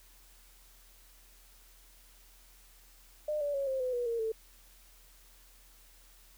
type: tone with pitch steps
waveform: sine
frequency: 604 / 578.1 / 553.2 / 529.5 / 506.7 / 485 / 464.1 / 444.2 Hz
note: D5 / D5 / C#5 / C5 / B4 / B4 / A#4 / A4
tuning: +48 / -27 / -4 / +21 / +44 / -31 / -8 / +16 cents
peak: -30 dBFS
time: 3.28-4.32 s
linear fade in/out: 5 ms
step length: 130 ms
effects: added 41 Hz sine -59 dBFS peak until 6.37 s + white hiss -61 dBFS RMS until 6.37 s